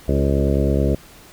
harmonic tone with a mistuned harmonic, 69.3 Hz, C#2, in tune, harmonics 1 / 2 / 3 / 4 / 5 / 6 / 7 / 8 / 9, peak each -19 / -22 / -24 / -25 / -26 / -27 / -27 / -28 / -29 dBFS, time 0.08-0.95 s, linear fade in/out 5 ms, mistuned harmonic 6, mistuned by -18 cents, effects pink hiss -45 dBFS RMS until 1.32 s

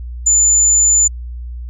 sine tone, 7040 Hz, A8, in tune, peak -7 dBFS, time 0.26-1.08 s, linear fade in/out 10 ms, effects tanh soft clip ceiling -4 dBFS + added 60 Hz sine -24 dBFS peak until 1.69 s

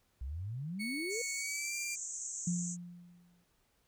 sine exponential sweep, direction up, 59.9 to 493.9 Hz, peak -37 dBFS, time 0.21-1.22 s, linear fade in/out 5 ms
35% pulse tone with pitch glide, 2217 to 2376 Hz, C#7 to D7, 0 to +20 cents, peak -36 dBFS, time 0.79-1.96 s, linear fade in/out 20 ms, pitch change +120 cents, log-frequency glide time 1.35-1.77 s
white band-pass noise, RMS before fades -42 dBFS, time 1.09-2.77 s, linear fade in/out 50 ms, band 6200 to 7800 Hz, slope 96 dB/octave
sine tone with exponential decay, 175.2 Hz, F3, 6 cents sharp, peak -29 dBFS, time 2.47-3.44 s, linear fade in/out 5 ms, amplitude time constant 210 ms
effects pink hiss -74 dBFS RMS until 3.87 s

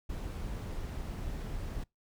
brown noise, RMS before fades -38 dBFS, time 0.09-1.84 s, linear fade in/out 10 ms, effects noise-tail reverb RT60 0.2 s tail -25 dB re dry

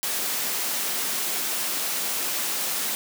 white high-pass noise, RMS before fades -27 dBFS, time 0.03-2.95 s, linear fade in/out 0 ms, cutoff 180 Hz, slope 24 dB/octave, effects none

